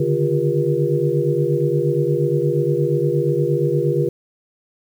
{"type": "tone cluster", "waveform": "sine", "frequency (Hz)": [142.5, 151, 350.2, 401.4, 478.2], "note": ["C#3", "D3", "F4", "G4", "A#4"], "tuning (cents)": [48, 48, 5, 41, 44], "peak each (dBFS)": -22, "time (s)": [0, 4.09], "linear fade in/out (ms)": 5, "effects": ["8-bit"]}